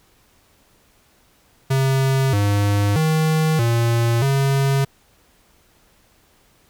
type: tone with pitch steps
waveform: square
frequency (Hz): 134.1 / 101.9 / 157.6 / 116.8 / 137.1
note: C3 / G#2 / D#3 / A#2 / C#3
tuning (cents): +43 / -32 / +23 / +4 / -19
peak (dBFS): -16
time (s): 1.7-4.85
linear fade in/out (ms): 10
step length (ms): 630
effects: pink hiss -57 dBFS RMS until 6.69 s